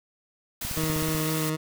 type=noise; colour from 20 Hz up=white; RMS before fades=-33 dBFS; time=0.61-1.5 s; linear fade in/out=5 ms
type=click train; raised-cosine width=5 ms; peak=-23 dBFS; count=9; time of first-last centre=0.65-1.15 s; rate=16 Hz
type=tone with vibrato; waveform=20% pulse; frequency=156.9 Hz; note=D#3; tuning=15 cents sharp; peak=-21 dBFS; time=0.76-1.57 s; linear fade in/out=20 ms; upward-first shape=square; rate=3.9 Hz; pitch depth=10 cents each way
effects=none